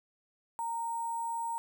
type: tone with sample-and-hold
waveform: sine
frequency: 922 Hz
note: A#5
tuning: 19 cents flat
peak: -32 dBFS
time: 0.59-1.58 s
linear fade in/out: 0 ms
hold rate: 8820 Hz
effects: none